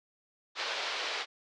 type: band-pass noise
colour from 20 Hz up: white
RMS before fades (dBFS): -35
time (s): 0.55-1.26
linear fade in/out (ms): 50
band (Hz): 430 to 4500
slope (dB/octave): 24
effects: low-pass 7000 Hz 12 dB/octave